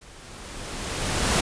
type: noise with level ramp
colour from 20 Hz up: pink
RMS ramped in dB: -48 to -20 dBFS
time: 0.01-1.41 s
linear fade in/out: 10 ms
effects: resampled to 22050 Hz